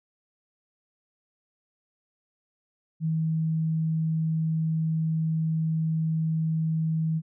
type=tone; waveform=sine; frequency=160 Hz; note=D#3; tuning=49 cents sharp; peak=-23 dBFS; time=3-7.22 s; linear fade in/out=50 ms; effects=none